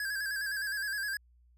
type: tone with vibrato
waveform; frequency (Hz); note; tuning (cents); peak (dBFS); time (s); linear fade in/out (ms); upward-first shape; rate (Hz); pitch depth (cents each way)
square; 1629; G#6; -34; -33; 0-1.17; 2; square; 9.7; 53
effects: added 60 Hz sine -60 dBFS peak until 1.57 s